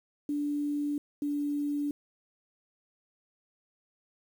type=tone pair in turn; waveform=sine; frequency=291.5 / 290.2 Hz; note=D4 / D4; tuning=-13 / -21 cents; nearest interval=unison; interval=8 cents; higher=first; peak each=-28 dBFS; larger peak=neither; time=0.29-0.98 / 1.22-1.91 s; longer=neither; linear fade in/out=2 ms; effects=9-bit